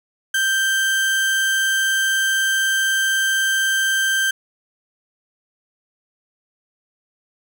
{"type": "tone", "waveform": "35% pulse", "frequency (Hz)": 1568, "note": "G6", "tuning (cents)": 0, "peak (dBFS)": -15, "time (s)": [0.34, 4.31], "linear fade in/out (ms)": 5, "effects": []}